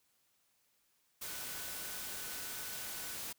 sine tone in noise, 1492 Hz, F#6, 14 cents sharp, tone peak -54 dBFS, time 1.25-3.16 s, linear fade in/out 10 ms, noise white, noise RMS -43 dBFS, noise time 1.21-3.33 s, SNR -14 dB, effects white hiss -75 dBFS RMS until 3.38 s

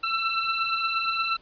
20% pulse beating tone pair, 1332 / 1340.5 Hz, E6 / E6, +18 / +29 cents, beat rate 8.5 Hz, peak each -25 / -20 dBFS, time 0.03-1.37 s, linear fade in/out 10 ms, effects pink hiss -57 dBFS RMS until 1.41 s + resampled to 11025 Hz

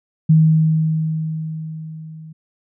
sine tone with level ramp, 158.3 Hz, D#3, 30 cents sharp, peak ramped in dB -7 to -34 dBFS, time 0.29-2.33 s, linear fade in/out 10 ms, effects none

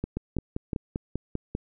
two click trains, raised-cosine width 3 ms, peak -16 / -16 dBFS, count 3 / 8, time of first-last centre 0.04-0.732 / 0.17-1.551 s, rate 2.89 / 5.07 Hz, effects none

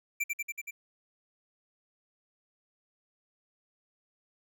square tone with echo, 2349 Hz, D7, in tune, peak -28 dBFS, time 0.2-0.24 s, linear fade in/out 10 ms, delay 94 ms, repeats 5, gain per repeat -2 dB, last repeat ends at 0.71 s, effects none

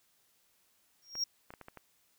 triangle tone with exponential growth, 5588 Hz, F8, in tune, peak -26 dBFS, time 1.02-1.24 s, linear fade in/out 5 ms, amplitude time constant 47 ms
clicks, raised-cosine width 0.5 ms, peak -32 dBFS, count 6, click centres 1.154 / 1.505 / 1.538 / 1.613 / 1.684 / 1.773 s
effects white hiss -71 dBFS RMS until 2.18 s

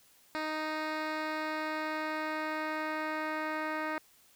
10% pulse tone with low-pass filter sweep, 310.6 Hz, D#4, 3 cents flat, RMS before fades -35 dBFS, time 0.35-3.98 s, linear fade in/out 0 ms, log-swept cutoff 3700 to 2300 Hz, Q 1.2, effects white hiss -63 dBFS RMS until 4.35 s

